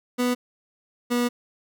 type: tone pair in turn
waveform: 30% pulse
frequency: 246.9 / 242.4 Hz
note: B3 / B3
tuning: 0 / -32 cents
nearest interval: unison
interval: 32 cents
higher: first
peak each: -18 dBFS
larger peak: neither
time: 0.18-0.35 / 1.1-1.29 s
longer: second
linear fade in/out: 20 ms
effects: none